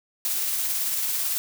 blue noise with tremolo, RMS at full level -25 dBFS, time 0.25-1.38 s, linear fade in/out 0 ms, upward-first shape sine, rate 18 Hz, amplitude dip 25%, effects none

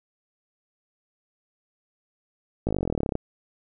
slowing click train, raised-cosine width 2 ms, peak -12 dBFS, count 21, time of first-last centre 2.67-3.154 s, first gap 18 ms, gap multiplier 1.03, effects none

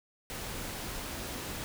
pink noise, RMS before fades -39 dBFS, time 0.3-1.64 s, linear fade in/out 0 ms, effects none

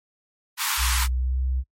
pink high-pass noise, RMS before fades -25 dBFS, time 0.57-1.08 s, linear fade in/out 50 ms, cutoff 880 Hz, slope 96 dB/octave
sine tone with pitch glide, 61.6 to 64.48 Hz, B1 to C2, -4 to -25 cents, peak -21 dBFS, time 0.77-1.64 s, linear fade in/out 50 ms, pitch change +79 cents, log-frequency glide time 0.95-1.39 s
effects noise-tail reverb RT60 0.1 s tail -24 dB re dry + MP3 64 kbps

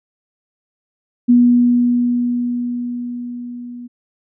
sine tone with level ramp, 242.8 Hz, B3, 29 cents flat, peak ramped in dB -6 to -29 dBFS, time 1.28-3.88 s, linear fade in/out 20 ms, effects none

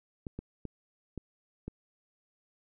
clicks, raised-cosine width 3 ms, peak -25 dBFS, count 5, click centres 0.268 / 0.39 / 0.653 / 1.177 / 1.68 s, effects none

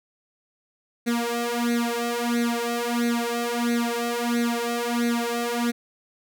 sawtooth tone with flanger, 236.8 Hz, A#3, 27 cents sharp, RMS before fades -25 dBFS, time 1.06-5.72 s, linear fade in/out 20 ms, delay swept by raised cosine 0.48 to 2.68 ms, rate 1.5 Hz, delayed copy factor +0.95, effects none

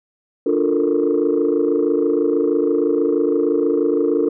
sine chord, Bb major seventh, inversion first, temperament equal, 293.7 / 349.2 / 440 / 466.2 Hz, D4 / F4 / A4 / Bb4, 0 / 0 / 0 / 0 cents, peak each -19 / -19 / -19 / -20 dBFS, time 0.46-4.29 s, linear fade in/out 5 ms, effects tanh soft clip ceiling -8 dBFS

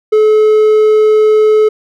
triangle tone, 430.1 Hz, A4, 39 cents flat, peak -3 dBFS, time 0.12-1.69 s, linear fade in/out 10 ms, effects none

